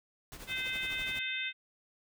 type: noise with tremolo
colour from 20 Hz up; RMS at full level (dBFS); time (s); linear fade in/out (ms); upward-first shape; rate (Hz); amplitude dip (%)
pink; -45; 0.32-1.19; 0; sine; 12; 65
type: harmonic tone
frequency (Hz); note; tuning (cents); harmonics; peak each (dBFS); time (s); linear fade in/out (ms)
516; C5; -24; 3 / 4 / 5 / 6 / 7; -41 / -38 / -38 / -45 / -39; 0.47-1.53; 50
effects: none